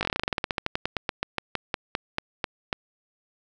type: slowing click train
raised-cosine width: 0.3 ms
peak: -9 dBFS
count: 28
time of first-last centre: 0.01-2.728 s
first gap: 19 ms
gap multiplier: 1.11
effects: none